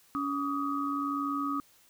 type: tone cluster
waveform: sine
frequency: 282.4 / 1149 / 1250 Hz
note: C#4 / D6 / D#6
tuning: +32 / -38 / +8 cents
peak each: -32 / -36 / -33 dBFS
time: 0.15-1.6 s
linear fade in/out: 0 ms
effects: white hiss -62 dBFS RMS until 1.89 s